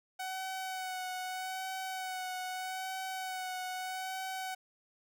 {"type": "tone with vibrato", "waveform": "sawtooth", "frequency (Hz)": 748, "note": "F#5", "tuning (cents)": 19, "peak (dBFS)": -33, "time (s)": [0.19, 4.55], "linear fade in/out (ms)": 10, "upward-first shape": "sine", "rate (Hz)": 0.8, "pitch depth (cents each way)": 23, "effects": []}